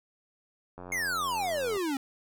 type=click train; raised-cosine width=1 ms; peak=-29 dBFS; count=90; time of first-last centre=0.78-1.77 s; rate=89.9 Hz
type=exponential sweep; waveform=square; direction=down; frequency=2187 to 261.6 Hz; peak=-29 dBFS; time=0.92-1.97 s; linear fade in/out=2 ms
effects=none

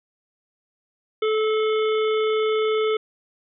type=harmonic tone; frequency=434.3 Hz; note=A4; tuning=23 cents flat; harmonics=1 / 3 / 5 / 7 / 8; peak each=-19 / -29 / -33 / -36 / -37 dBFS; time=1.22-2.97 s; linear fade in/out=5 ms; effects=none

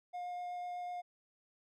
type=tone with vibrato; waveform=triangle; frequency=713 Hz; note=F5; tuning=36 cents sharp; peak=-37 dBFS; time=0.13-1.02 s; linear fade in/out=20 ms; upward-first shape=triangle; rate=8 Hz; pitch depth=8 cents each way; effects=none

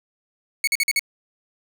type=tone bursts; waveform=sawtooth; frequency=2217 Hz; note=C#7; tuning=in tune; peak=-14 dBFS; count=5; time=0.64-0.994 s; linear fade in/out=2 ms; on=34 ms; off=46 ms; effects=none

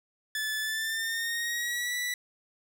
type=tone with pitch glide; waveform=sawtooth; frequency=1738 to 1962.1 Hz; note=A6 to B6; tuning=-22 to -12 cents; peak=-26 dBFS; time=0.35-2.14 s; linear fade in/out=2 ms; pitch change=+210 cents; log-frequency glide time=0.61-1.97 s; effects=none

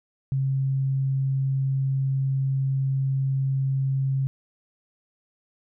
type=tone; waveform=sine; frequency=134.8 Hz; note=C#3; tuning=48 cents flat; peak=-21 dBFS; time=0.32-4.27 s; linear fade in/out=0 ms; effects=none

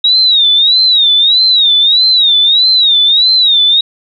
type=tone with vibrato; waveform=sine; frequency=3784 Hz; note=A#7; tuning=25 cents sharp; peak=-5 dBFS; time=0.04-3.81 s; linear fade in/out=5 ms; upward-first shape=sine; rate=1.6 Hz; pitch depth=140 cents each way; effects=none

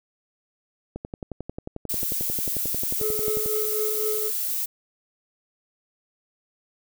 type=click train; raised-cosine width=2 ms; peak=-19 dBFS; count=29; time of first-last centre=0.96-3.46 s; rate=11.2 Hz
type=noise; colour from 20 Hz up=violet; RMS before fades=-27 dBFS; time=1.89-4.66 s; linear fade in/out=10 ms
type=tone with tremolo; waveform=triangle; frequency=429.3 Hz; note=A4; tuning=43 cents flat; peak=-22 dBFS; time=2.99-4.31 s; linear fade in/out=50 ms; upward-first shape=triangle; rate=3.9 Hz; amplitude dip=55%
effects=none

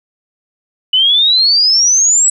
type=exponential sweep; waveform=sine; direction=up; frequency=2960 to 7930 Hz; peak=-7 dBFS; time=0.93-2.3 s; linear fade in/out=5 ms; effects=8-bit

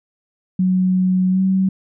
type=tone with pitch glide; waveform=sine; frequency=185 to 189.87 Hz; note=F#3 to F#3; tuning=0 to +45 cents; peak=-13 dBFS; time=0.59-1.69 s; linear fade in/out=5 ms; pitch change=+45 cents; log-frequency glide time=1.3-1.41 s; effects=none

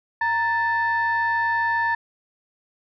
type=tone pair together; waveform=sine; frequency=930 / 1762.7 Hz; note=A#5 / A6; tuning=-4 / +3 cents; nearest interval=major seventh; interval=1107 cents; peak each=-21 dBFS; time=0.21-1.95 s; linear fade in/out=5 ms; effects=tanh soft clip ceiling -14 dBFS

